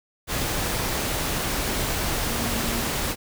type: tone in noise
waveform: sine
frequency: 233.1 Hz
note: A#3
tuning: in tune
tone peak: -31 dBFS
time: 2.27-2.86 s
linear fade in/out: 50 ms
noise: pink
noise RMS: -26 dBFS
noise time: 0.27-3.16 s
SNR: -8 dB
effects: none